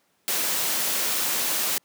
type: noise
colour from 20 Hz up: white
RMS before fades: -25 dBFS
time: 0.28-1.78 s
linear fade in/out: 0 ms
effects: pink hiss -67 dBFS RMS until 1.84 s + high-pass 200 Hz 12 dB/octave